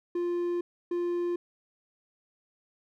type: tone pair in turn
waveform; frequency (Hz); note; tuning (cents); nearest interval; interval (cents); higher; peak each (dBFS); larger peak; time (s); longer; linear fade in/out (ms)
triangle; 349.2 / 349.2; F4 / F4; 0 / 0; unison; 0; neither; -25; neither; 0.15-0.61 / 0.91-1.36; first; 5
effects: none